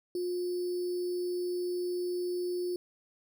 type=tone with sample-and-hold; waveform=sine; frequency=356.8 Hz; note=F4; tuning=37 cents sharp; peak=-30 dBFS; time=0.15-2.76 s; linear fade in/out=2 ms; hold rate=4900 Hz; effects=none